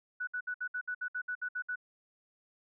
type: tone bursts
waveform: sine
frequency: 1480 Hz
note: F#6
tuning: in tune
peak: -33 dBFS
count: 12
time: 0.2-1.758 s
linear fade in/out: 10 ms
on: 73 ms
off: 62 ms
effects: none